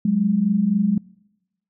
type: tone pair together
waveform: sine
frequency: 184.6 / 208.4 Hz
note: F#3 / G#3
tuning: -4 / +6 cents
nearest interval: major second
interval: 210 cents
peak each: -21 / -17 dBFS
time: 0.05-0.98 s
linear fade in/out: 5 ms
effects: noise-tail reverb RT60 0.9 s tail -24 dB re dry